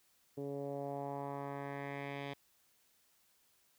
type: tone with low-pass filter sweep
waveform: 10% pulse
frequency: 140.6 Hz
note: C#3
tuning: 25 cents sharp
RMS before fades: -42 dBFS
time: 0.37-2.34 s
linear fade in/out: 10 ms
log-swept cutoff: 400 to 3200 Hz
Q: 2.2
effects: white hiss -72 dBFS RMS until 3.78 s